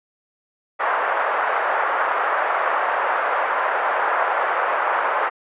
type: band-pass noise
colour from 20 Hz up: white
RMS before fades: -21 dBFS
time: 0.79-5.3 s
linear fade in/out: 20 ms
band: 550 to 1500 Hz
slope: 24 dB/octave
effects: resampled to 8000 Hz